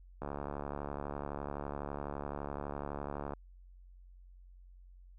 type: click train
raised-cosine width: 1 ms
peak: -25 dBFS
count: 225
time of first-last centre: 0.22-3.335 s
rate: 71.9 Hz
effects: added 45 Hz sine -53 dBFS peak until 5.18 s